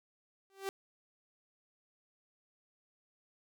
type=tone with exponential growth; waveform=sawtooth; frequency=389.4 Hz; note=G4; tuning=12 cents flat; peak=-28 dBFS; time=0.5-0.69 s; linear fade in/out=0 ms; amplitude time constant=41 ms; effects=none